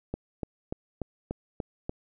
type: click train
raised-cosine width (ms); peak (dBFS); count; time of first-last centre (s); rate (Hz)
2; -18; 7; 0.14-1.894; 3.42
effects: none